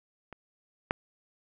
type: clicks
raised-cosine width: 0.5 ms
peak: -28 / -11 dBFS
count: 2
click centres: 0.327 / 0.909 s
effects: none